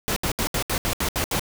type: noise bursts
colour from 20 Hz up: pink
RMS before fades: -24 dBFS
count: 9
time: 0.08-1.395 s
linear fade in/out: 0 ms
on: 83 ms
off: 71 ms
effects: none